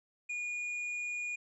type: tone with tanh clipping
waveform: sine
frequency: 2441 Hz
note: D#7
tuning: 34 cents flat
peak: -36 dBFS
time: 0.29-1.36 s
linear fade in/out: 10 ms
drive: 6 dB
effects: resampled to 22050 Hz